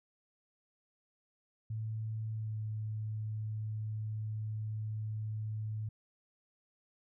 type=tone with pitch glide; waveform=sine; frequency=110 to 108.17 Hz; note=A2 to A2; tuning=0 to -29 cents; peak=-35 dBFS; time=1.7-5.89 s; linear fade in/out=5 ms; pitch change=-29 cents; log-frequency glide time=2.33-2.57 s; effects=none